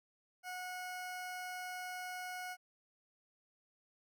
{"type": "tone", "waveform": "20% pulse", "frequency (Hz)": 730, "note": "F#5", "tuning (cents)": -24, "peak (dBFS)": -37, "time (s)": [0.43, 2.57], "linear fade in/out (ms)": 50, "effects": []}